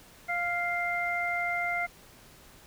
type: harmonic tone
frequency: 698.5 Hz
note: F5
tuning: in tune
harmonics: 1 / 2 / 3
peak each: -32 / -35 / -30 dBFS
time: 0.28-1.87 s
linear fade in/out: 20 ms
effects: pink hiss -54 dBFS RMS until 2.66 s